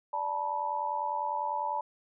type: tone cluster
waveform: sine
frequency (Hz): 585 / 879 / 969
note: D5 / A5 / B5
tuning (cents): -7 / -2 / -33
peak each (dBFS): -39 / -32 / -33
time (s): 0.13-1.81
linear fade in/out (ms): 5
effects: none